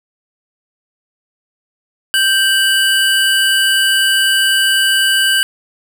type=tone pair together; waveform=square; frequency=1568 / 2960 Hz; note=G6 / F#7; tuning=0 / 0 cents; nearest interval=major seventh; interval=1100 cents; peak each=-14 / -14 dBFS; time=2.14-5.43 s; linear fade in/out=0 ms; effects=none